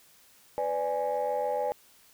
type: chord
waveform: sine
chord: G# diminished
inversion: first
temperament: equal with one note detuned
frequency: 500.5 / 587.3 / 830.6 Hz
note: B4 / D5 / G#5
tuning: +23 / 0 / 0 cents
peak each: -30 dBFS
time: 0.58-1.72 s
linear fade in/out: 0 ms
effects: tanh soft clip ceiling -21 dBFS + white hiss -59 dBFS RMS until 2.13 s